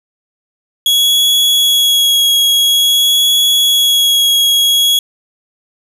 40% pulse tone with vibrato, 3337 Hz, G#7, 8 cents sharp, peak -7 dBFS, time 0.86-4.99 s, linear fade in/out 2 ms, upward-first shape sine, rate 0.49 Hz, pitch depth 13 cents each way, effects none

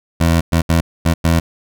20% pulse tone bursts at uneven times, 83.1 Hz, E2, 15 cents sharp, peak -6 dBFS, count 5, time 0.2-0.41 / 0.52-0.62 / 0.69-0.81 / 1.05-1.14 / 1.24-1.4 s, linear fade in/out 10 ms, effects none

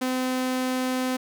sawtooth tone, 256.2 Hz, C4, 36 cents flat, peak -20 dBFS, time 0.01-1.17 s, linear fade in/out 10 ms, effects none

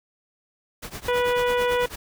pink noise with tremolo, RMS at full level -33 dBFS, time 0.82-1.96 s, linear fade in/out 10 ms, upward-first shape triangle, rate 9.1 Hz, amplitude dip 95%
harmonic tone, 490 Hz, B4, 14 cents flat, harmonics 1 / 2 / 3 / 4 / 5 / 6 / 7, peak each -21 / -27 / -31 / -33 / -35 / -37 / -38 dBFS, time 1.08-1.86 s, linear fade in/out 5 ms
effects none

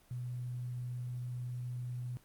sine tone with quantisation, 123.47 Hz, B2, in tune, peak -37 dBFS, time 0.11-2.17 s, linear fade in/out 0 ms, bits 11, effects pink hiss -65 dBFS RMS until 2.24 s + Opus 24 kbps

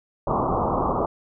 white low-pass noise, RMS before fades -23 dBFS, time 0.27-1.06 s, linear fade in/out 5 ms, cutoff 1200 Hz, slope 96 dB/octave, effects none

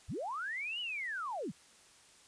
sine linear two-way sweep, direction up then down, 36.51 to 2997 to 110.6 Hz, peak -36 dBFS, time 0.08-1.52 s, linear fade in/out 20 ms, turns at 0.8 s, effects white hiss -61 dBFS RMS until 2.27 s + resampled to 22050 Hz

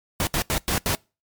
pink noise bursts at uneven times, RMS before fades -23 dBFS, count 5, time 0.2-0.27 / 0.34-0.42 / 0.5-0.58 / 0.68-0.78 / 0.86-0.95 s, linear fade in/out 0 ms, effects noise-tail reverb RT60 0.3 s tail -26 dB re dry + MP3 96 kbps

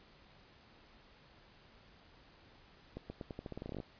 accelerating click train, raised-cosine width 2 ms, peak -29 dBFS, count 16, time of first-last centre 2.97-3.802 s, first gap 130 ms, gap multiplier 0.86, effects pink hiss -62 dBFS RMS until 3.99 s + resampled to 11025 Hz

